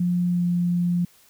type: tone with pitch glide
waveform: sine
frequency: 176.8 to 175.17 Hz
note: F3 to F3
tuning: +22 to +6 cents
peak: -19 dBFS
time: 0-1.05 s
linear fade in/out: 5 ms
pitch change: -16 cents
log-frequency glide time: 0.29-0.44 s
effects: white hiss -56 dBFS RMS until 1.29 s